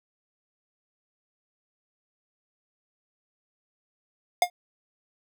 square tone with exponential decay, 711 Hz, F5, 31 cents sharp, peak -14 dBFS, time 4.42-4.5 s, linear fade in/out 2 ms, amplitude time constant 16 ms, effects none

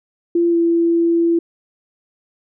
sine tone with pitch glide, 341.9 to 336.8 Hz, F4 to E4, -37 to +37 cents, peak -12 dBFS, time 0.35-1.39 s, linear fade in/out 5 ms, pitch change -26 cents, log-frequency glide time 0.5-0.56 s, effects none

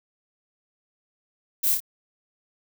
violet noise with echo, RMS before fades -23 dBFS, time 1.63-1.75 s, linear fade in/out 10 ms, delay 27 ms, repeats 2, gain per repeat -4 dB, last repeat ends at 1.804 s, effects none

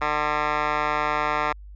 10% pulse tone with band-pass filter, 150 Hz, D3, 37 cents sharp, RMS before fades -24 dBFS, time 0.01-1.53 s, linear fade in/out 10 ms, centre 1400 Hz, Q 4.3, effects added 50 Hz sine -39 dBFS peak until 1.75 s + resampled to 16000 Hz

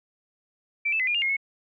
sine tone with pitch steps, 2333 / 2630 / 2029 / 2421 / 2811 / 2146 / 2191 Hz, D7 / E7 / B6 / D#7 / F7 / C7 / C#7, -12 / -5 / +46 / -48 / +11 / +43 / -21 cents, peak -22 dBFS, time 0.85-1.368 s, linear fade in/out 10 ms, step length 74 ms, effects none

